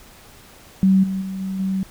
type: tone with level steps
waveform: sine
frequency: 191 Hz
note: G3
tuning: 45 cents flat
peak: -11 / -21 / -25 / -23 / -19 dBFS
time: 0.83-1.83 s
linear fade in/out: 0 ms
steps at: 1.03 / 1.21 / 1.4 / 1.59 s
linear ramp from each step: 10 ms
effects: pink hiss -46 dBFS RMS until 1.9 s